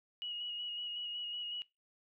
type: tone with vibrato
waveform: sine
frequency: 2900 Hz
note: F#7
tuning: 35 cents flat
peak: -38 dBFS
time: 0.22-1.62 s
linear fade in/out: 0 ms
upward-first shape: square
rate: 5.4 Hz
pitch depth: 17 cents each way
effects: noise-tail reverb RT60 0.2 s tail -20 dB re dry